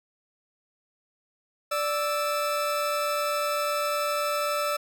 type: tone pair together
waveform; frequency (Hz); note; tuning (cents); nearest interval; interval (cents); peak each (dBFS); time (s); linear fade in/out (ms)
40% pulse; 587.3 / 1318.4; D5 / E6; 0 / 0; octave + major second; 1400; -27; 1.71-4.77; 10
effects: none